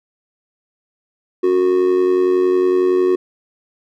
triangle tone with amplitude modulation, 366.8 Hz, F#4, 15 cents flat, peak -7 dBFS, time 1.43-3.16 s, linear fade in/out 10 ms, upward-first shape sine, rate 90.9 Hz, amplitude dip 65%, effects none

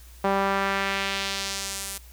sawtooth tone with band-pass filter sweep, 196 Hz, G3, in tune, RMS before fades -27 dBFS, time 0.24-1.98 s, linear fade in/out 5 ms, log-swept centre 800 to 11000 Hz, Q 1.1, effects added 60 Hz sine -45 dBFS peak until 2.12 s + white hiss -53 dBFS RMS until 2.12 s

